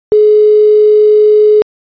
sine tone with quantisation, 423.8 Hz, G#4, 35 cents sharp, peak -3 dBFS, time 0.12-1.62 s, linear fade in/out 0 ms, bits 5, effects resampled to 11025 Hz

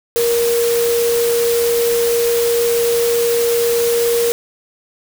sine tone in noise, 470 Hz, A#4, 14 cents sharp, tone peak -13 dBFS, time 0.16-4.32 s, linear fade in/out 0 ms, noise white, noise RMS -23 dBFS, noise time 0.16-4.32 s, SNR +7 dB, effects none

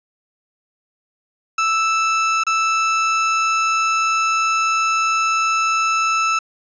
30% pulse tone with dropouts, 1318.5 Hz, E6, in tune, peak -13 dBFS, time 1.58-6.39 s, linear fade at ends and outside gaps 5 ms, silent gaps 2.437-2.466 s, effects resampled to 16000 Hz + 8-bit

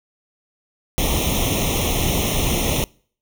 pink noise with comb filter, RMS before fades -20 dBFS, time 0.98-2.84 s, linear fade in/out 0 ms, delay 0.32 ms, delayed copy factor +1, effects noise-tail reverb RT60 0.5 s tail -26 dB re dry

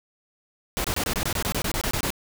pink noise bursts, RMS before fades -26 dBFS, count 14, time 0.77-2.104 s, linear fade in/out 0 ms, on 73 ms, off 24 ms, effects none

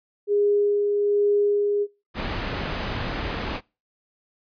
sine tone with tremolo, 410 Hz, G#4, 22 cents flat, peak -17 dBFS, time 0.27-1.87 s, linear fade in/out 50 ms, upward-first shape sine, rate 1.2 Hz, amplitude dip 30%
pink low-pass noise, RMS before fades -29 dBFS, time 2.14-3.61 s, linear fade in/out 50 ms, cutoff 3400 Hz, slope 12 dB/octave
violet noise with exponential decay, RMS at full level -33 dBFS, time 2.77-3.56 s, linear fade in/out 5 ms, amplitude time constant 170 ms
effects noise-tail reverb RT60 0.3 s tail -25 dB re dry + resampled to 11025 Hz

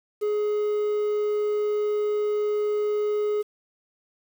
triangle tone with quantisation, 419.2 Hz, G#4, 16 cents sharp, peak -20 dBFS, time 0.21-3.43 s, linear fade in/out 20 ms, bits 8, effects none

